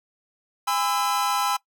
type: tone cluster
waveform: 45% pulse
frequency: 814 / 1011 / 1320 Hz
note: G#5 / B5 / E6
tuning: -35 / +40 / +2 cents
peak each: -26 dBFS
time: 0.67-1.57 s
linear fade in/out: 10 ms
effects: noise-tail reverb RT60 0.1 s tail -20 dB re dry